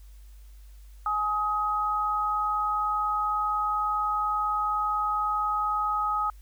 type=tone pair together; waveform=sine; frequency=840 / 1262.1 Hz; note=G#5 / D#6; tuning=+19 / +24 cents; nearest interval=perfect fifth; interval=705 cents; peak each=-30 / -25 dBFS; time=1.06-6.3 s; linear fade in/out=2 ms; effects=added 50 Hz sine -45 dBFS peak until 6.41 s + white hiss -63 dBFS RMS until 6.41 s